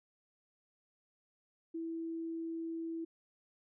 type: tone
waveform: sine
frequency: 328.9 Hz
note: E4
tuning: 4 cents flat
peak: -37 dBFS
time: 1.74-3.05 s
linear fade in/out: 10 ms
effects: none